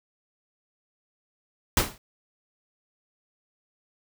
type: noise with exponential decay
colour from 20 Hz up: pink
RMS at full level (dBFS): -17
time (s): 1.77-1.98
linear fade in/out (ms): 2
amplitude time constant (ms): 45
effects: none